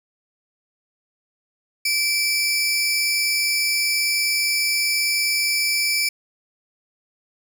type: tone pair together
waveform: sawtooth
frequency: 2327 / 5164 Hz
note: D7 / E8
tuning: -17 / -37 cents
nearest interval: octave + major second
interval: 1380 cents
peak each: -17 / -21 dBFS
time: 1.85-6.09 s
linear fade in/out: 5 ms
effects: none